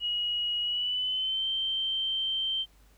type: tone with pitch glide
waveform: sine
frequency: 2901 to 3127 Hz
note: F#7 to G7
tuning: -35 to -5 cents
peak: -27 dBFS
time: 0-2.66 s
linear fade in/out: 50 ms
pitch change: +130 cents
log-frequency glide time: 0.62-1.48 s
effects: added 50 Hz sine -58 dBFS peak until 2.97 s + pink hiss -64 dBFS RMS until 2.97 s